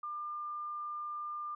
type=tone; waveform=sine; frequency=1199 Hz; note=D6; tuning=36 cents sharp; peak=-37 dBFS; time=0.03-1.55 s; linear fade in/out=5 ms; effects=none